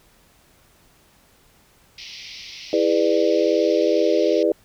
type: band-pass noise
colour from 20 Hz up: white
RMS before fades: -38 dBFS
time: 1.98-4.43 s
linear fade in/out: 2 ms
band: 2000 to 5700 Hz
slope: 96 dB/octave
type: chord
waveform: sine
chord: E dominant seventh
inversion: none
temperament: just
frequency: 329.6 / 412 / 494.4 / 593.3 Hz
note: E4 / G#4 / B4 / D5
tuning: 0 / -14 / +2 / +18 cents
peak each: -21 dBFS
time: 2.73-4.52 s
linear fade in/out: 2 ms
effects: pink hiss -56 dBFS RMS until 4.64 s